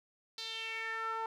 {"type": "tone with band-pass filter sweep", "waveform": "sawtooth", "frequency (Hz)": 448.7, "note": "A4", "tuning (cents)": 34, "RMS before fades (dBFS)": -39, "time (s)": [0.38, 1.26], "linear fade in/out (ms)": 2, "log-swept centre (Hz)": [4300, 1000], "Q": 4.2, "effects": []}